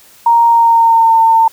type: tone with pitch glide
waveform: sine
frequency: 932.3 to 903.7 Hz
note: A#5 to A5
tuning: 0 to +46 cents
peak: -5 dBFS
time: 0.26-1.48 s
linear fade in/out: 5 ms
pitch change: -54 cents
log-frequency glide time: 0.47-1.17 s
effects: white hiss -43 dBFS RMS until 1.52 s